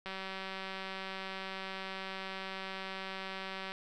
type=click train; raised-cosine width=0.3 ms; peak=-25 dBFS; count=700; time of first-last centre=0.06-3.72 s; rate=191 Hz; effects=none